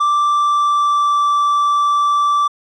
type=tone with pitch glide; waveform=triangle; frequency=1174 to 1165.2 Hz; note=D6 to D6; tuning=-1 to -14 cents; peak=-10 dBFS; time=0-2.48 s; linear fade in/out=10 ms; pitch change=-13 cents; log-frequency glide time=0.28-1.28 s; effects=resampled to 22050 Hz